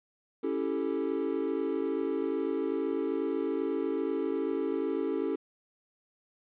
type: chord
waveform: triangle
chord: A dominant seventh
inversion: first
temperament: equal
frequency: 277.2 / 329.6 / 392 / 440 Hz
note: C#4 / E4 / G4 / A4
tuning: 0 / 0 / 0 / 0 cents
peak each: -32 dBFS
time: 0.43-5.36 s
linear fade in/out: 10 ms
effects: resampled to 8000 Hz + 10-bit